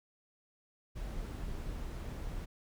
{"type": "noise", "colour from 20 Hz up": "brown", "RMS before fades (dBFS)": -40, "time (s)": [0.95, 2.46], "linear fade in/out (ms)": 20, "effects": []}